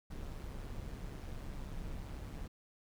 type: noise with amplitude modulation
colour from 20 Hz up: brown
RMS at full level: -41 dBFS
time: 0.1-2.48 s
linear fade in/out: 10 ms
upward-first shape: sine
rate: 138 Hz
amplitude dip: 55%
effects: none